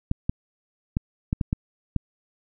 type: clicks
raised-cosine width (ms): 5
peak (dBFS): -10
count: 7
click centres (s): 0.114 / 0.295 / 0.969 / 1.329 / 1.412 / 1.529 / 1.963
effects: none